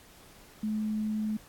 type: tone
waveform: sine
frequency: 214.9 Hz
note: A3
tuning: 41 cents flat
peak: -28 dBFS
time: 0.63-1.37 s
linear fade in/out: 5 ms
effects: pink hiss -55 dBFS RMS until 1.48 s + AAC 64 kbps